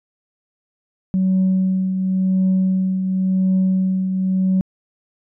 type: tone with tremolo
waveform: sine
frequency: 187.9 Hz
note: F#3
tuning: 27 cents sharp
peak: -11 dBFS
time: 1.14-4.61 s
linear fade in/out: 0 ms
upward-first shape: triangle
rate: 0.93 Hz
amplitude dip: 55%
effects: tanh soft clip ceiling -11 dBFS